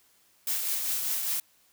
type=noise with tremolo; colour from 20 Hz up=blue; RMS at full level=-28 dBFS; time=0.47-1.4 s; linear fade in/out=2 ms; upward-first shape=triangle; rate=5 Hz; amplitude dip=40%; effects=white hiss -64 dBFS RMS until 1.72 s